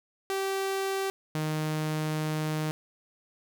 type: tone pair in turn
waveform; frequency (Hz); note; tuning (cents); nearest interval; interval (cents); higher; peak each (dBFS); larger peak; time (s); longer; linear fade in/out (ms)
sawtooth; 387.8 / 154.88; G4 / D#3; -19 / -8; octave + major third; 1589; first; -24; neither; 0.3-1.1 / 1.35-2.71; second; 0
effects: none